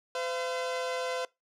sawtooth tone pair together, 510 / 681.9 Hz, C5 / F5, -44 / -42 cents, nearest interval perfect fourth, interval 502 cents, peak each -28 / -33 dBFS, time 0.15-1.25 s, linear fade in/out 2 ms, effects noise-tail reverb RT60 0.2 s tail -22 dB re dry + low-pass 7000 Hz 12 dB/octave

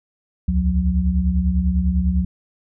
sine tone cluster, 65.4 / 75.4 / 181.6 Hz, C2 / D2 / F#3, 0 / +46 / -32 cents, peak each -20 dBFS, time 0.48-2.25 s, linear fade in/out 5 ms, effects none

